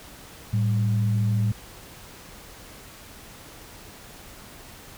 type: tone pair together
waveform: sine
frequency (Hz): 110 / 196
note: A2 / G3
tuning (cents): 0 / 0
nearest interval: minor seventh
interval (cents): 1000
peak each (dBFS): -20 / -29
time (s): 0.53-1.52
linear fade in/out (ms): 5
effects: pink hiss -45 dBFS RMS until 4.97 s